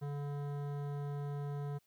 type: tone with hard clipping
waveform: sine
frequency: 143.6 Hz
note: D3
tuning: 39 cents flat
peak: -39 dBFS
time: 0.01-1.79 s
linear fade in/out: 20 ms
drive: 15 dB
effects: white hiss -75 dBFS RMS until 1.86 s